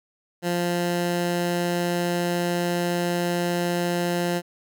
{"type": "tone", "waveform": "15% pulse", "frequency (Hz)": 174.61, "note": "F3", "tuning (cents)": 0, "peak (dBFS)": -16, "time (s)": [0.42, 4.42], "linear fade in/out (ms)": 50, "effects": []}